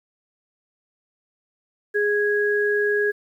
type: tone pair together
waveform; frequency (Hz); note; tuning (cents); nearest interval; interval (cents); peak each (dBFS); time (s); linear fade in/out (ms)
sine; 414.2 / 1657; G#4 / G#6; -5 / -4; 2 octaves; 2401; -20 / -22; 1.94-3.12; 20
effects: 9-bit